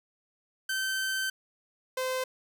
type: tone pair in turn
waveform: sawtooth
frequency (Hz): 1545 / 515.6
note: G6 / C5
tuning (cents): -26 / -26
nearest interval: octave + perfect fifth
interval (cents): 1900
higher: first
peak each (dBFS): -25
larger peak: neither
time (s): 0.69-1.3 / 1.97-2.24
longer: first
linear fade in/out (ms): 5
effects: none